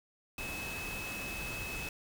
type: tone in noise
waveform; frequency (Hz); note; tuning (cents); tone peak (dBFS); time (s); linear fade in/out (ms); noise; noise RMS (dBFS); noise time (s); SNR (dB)
sine; 2585; E7; -34; -40; 0.38-1.89; 2; pink; -42; 0.38-1.89; -1
effects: none